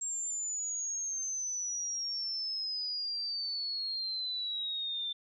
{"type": "exponential sweep", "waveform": "sine", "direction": "down", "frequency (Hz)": [7500, 3551], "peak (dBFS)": -33, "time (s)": [0.01, 5.13], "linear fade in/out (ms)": 10, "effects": []}